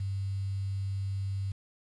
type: tone with quantisation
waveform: sine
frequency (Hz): 97.5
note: G2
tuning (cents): -9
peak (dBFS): -30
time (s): 0-1.52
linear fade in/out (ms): 5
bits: 9
effects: resampled to 22050 Hz